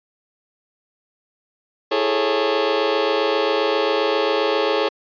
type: chord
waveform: sawtooth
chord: A major seventh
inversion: second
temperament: just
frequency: 330 / 412.5 / 440 / 550 Hz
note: E4 / G#4 / A4 / C#5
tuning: +2 / -12 / 0 / -14 cents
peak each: -23 / -18 / -18 / -18 dBFS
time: 1.91-4.89 s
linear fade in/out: 10 ms
effects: resampled to 11025 Hz